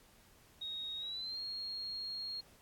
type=tone with pitch glide; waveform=sine; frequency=3758 to 4267 Hz; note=A#7 to C8; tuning=+13 to +33 cents; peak=-39 dBFS; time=0.61-2.41 s; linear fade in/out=10 ms; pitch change=+220 cents; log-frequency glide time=0.98-1.41 s; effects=pink hiss -64 dBFS RMS until 2.61 s + AAC 64 kbps